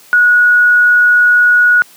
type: tone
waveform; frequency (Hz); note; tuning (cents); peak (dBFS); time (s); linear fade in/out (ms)
sine; 1458; F#6; -26; -5; 0.13-1.82; 0
effects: white hiss -42 dBFS RMS until 1.96 s + high-pass 150 Hz 12 dB/octave